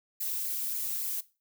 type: noise with flanger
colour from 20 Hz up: violet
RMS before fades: -33 dBFS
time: 0.2-1.21 s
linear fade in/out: 10 ms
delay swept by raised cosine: 0.42 to 3.12 ms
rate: 3.6 Hz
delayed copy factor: +1
effects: noise-tail reverb RT60 0.3 s tail -18 dB re dry